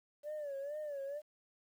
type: tone with vibrato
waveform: sine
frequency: 578 Hz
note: D5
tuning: 28 cents flat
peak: -37 dBFS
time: 0.23-1.22 s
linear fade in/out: 50 ms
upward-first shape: sine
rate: 2.2 Hz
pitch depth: 100 cents each way
effects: tanh soft clip ceiling -37 dBFS + 11-bit